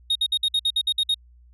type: tone bursts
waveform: triangle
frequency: 3729 Hz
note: A#7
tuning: in tune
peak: -17 dBFS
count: 10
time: 0.1-1.144 s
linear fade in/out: 5 ms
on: 54 ms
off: 56 ms
effects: added 60 Hz sine -49 dBFS peak until 1.53 s + resampled to 32000 Hz